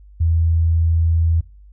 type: tone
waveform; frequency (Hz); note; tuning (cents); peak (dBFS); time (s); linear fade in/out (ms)
sine; 82.41; E2; 0; -13; 0.2-1.41; 10
effects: noise-tail reverb RT60 0.4 s tail -24 dB re dry + added 50 Hz sine -41 dBFS peak until 1.72 s